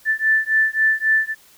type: beating tone pair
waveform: sine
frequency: 1760 / 1763.7 Hz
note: A6 / A6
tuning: 0 / +4 cents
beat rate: 3.7 Hz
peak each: -18 dBFS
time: 0.05-1.35 s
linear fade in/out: 50 ms
effects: white hiss -51 dBFS RMS until 1.57 s